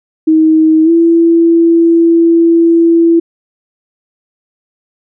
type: tone with pitch glide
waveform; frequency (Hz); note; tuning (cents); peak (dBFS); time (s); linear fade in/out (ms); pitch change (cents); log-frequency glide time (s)
sine; 316.4 to 334.1; D#4 to E4; +29 to +23; -4; 0.27-3.2; 10; +94; 0.84-0.9
effects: none